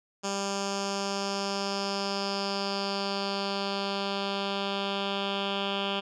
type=tone with low-pass filter sweep; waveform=10% pulse; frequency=198 Hz; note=G3; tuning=18 cents sharp; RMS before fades=-31 dBFS; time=0.23-6.01 s; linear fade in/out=20 ms; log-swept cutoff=6400 to 3300 Hz; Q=4.2; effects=none